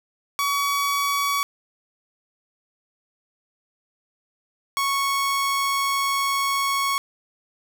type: tone pair in turn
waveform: sawtooth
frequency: 1131 / 1106.4 Hz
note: C#6 / C#6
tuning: +34 / -4 cents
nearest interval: unison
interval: 38 cents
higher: first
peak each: -17 dBFS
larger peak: neither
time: 0.39-1.43 / 4.77-6.98 s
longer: second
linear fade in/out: 0 ms
effects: none